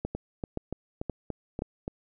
two click trains, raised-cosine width 2 ms, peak -19 / -17 dBFS, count 7 / 4, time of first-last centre 0.15-1.879 / 0.05-1.621 s, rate 3.47 / 1.91 Hz, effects none

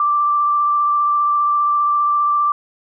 sine tone with vibrato, 1174.7 Hz, D6, in tune, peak -13 dBFS, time 0-2.52 s, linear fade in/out 2 ms, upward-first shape sine, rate 15 Hz, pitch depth 10 cents each way, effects none

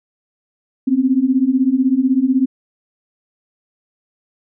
sine beating tone pair, 251.5 / 267.5 Hz, B3 / C4, +32 / +38 cents, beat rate 16 Hz, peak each -16 / -14 dBFS, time 0.87-2.46 s, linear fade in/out 10 ms, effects none

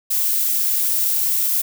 violet noise, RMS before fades -19 dBFS, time 0.1-1.62 s, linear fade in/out 10 ms, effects none

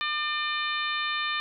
harmonic tone, 600 Hz, D5, 37 cents sharp, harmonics 2 / 3 / 4 / 5 / 6 / 7, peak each -31 / -32 / -34 / -37 / -34 / -40 dBFS, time 0.01-1.4 s, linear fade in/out 0 ms, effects none

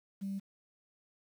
sine tone, 196 Hz, G3, in tune, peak -34 dBFS, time 0.21-0.4 s, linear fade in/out 20 ms, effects tanh soft clip ceiling -30 dBFS + 10-bit

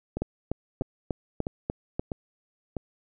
two click trains, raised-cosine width 2 ms, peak -14 / -17 dBFS, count 7 / 5, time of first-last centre 0.22-1.995 / 0.17-2.767 s, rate 3.38 / 1.54 Hz, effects none

